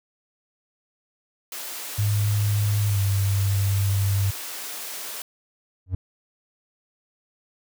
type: high-pass noise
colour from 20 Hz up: white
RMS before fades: -34 dBFS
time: 1.52-5.22 s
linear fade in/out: 2 ms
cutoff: 340 Hz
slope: 12 dB/octave
type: tone with pitch glide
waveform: sine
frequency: 103.83 to 98.74 Hz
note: G#2 to G2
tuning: 0 to +13 cents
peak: -19 dBFS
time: 1.98-4.31 s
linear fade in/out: 10 ms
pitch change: -87 cents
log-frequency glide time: 2.87-2.98 s
type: tone with exponential growth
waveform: triangle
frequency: 92 Hz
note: F#2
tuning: 9 cents flat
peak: -16 dBFS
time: 5.86-5.95 s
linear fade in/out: 5 ms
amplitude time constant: 18 ms
effects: none